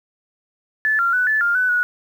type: tone with pitch steps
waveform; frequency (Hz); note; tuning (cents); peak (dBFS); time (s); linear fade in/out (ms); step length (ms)
sine; 1739 / 1382 / 1490 / 1741 / 1403 / 1500 / 1462; A6 / F6 / F#6 / A6 / F6 / F#6 / F#6; -21 / -19 / +12 / -19 / +8 / +23 / -21; -15; 0.85-1.83; 0; 140
effects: 8-bit